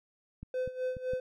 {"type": "clicks", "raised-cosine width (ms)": 5, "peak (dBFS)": -30, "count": 4, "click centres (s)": [0.43, 0.676, 0.968, 1.135]}
{"type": "tone with tremolo", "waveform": "triangle", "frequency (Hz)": 510, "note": "C5", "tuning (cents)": -44, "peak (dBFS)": -27, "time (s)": [0.54, 1.2], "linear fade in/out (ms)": 2, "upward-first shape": "sine", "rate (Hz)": 3.9, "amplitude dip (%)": 80}
{"effects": []}